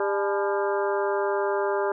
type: harmonic tone with a mistuned harmonic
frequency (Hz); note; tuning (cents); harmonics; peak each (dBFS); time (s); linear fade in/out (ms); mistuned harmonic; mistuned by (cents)
200; G3; +35; 2 / 3 / 4 / 5 / 6 / 7 / 8; -25 / -29 / -31 / -33 / -35 / -36 / -37; 0-1.92; 2; 4; +120
effects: none